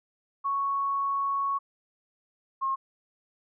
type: tone pair in turn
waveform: sine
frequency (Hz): 1108.7 / 1074.7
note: C#6 / C6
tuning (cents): 0 / +46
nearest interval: minor second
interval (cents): 54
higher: first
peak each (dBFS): -25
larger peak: neither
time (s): 0.44-1.59 / 2.61-2.76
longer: first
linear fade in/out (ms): 20
effects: none